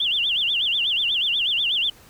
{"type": "tone with vibrato", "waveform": "sine", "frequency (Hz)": 3136, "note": "G7", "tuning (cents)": 0, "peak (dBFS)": -19, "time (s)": [0, 1.9], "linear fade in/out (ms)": 5, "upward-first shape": "sine", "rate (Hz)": 8.2, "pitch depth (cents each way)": 230, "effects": ["pink hiss -50 dBFS RMS until 2.09 s"]}